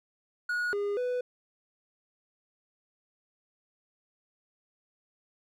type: tone with pitch steps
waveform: triangle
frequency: 1452 / 407.2 / 496.3 Hz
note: F#6 / G#4 / B4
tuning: -33 / -34 / +8 cents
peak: -26 dBFS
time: 0.49-1.21 s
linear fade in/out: 5 ms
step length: 240 ms
effects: none